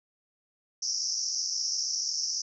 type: band-pass noise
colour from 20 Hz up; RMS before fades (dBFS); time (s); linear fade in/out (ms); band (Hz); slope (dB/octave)
white; -31; 0.82-2.42; 10; 5200 to 5900; 96
effects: none